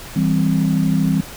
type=chord; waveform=sine; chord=C major; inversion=first; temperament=just; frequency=163.52 / 196.22 / 261.6 Hz; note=E3 / G3 / C4; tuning=-14 / +2 / 0 cents; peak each=-17 / -18 / -20 dBFS; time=0.16-1.21 s; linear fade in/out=5 ms; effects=pink hiss -35 dBFS RMS until 1.36 s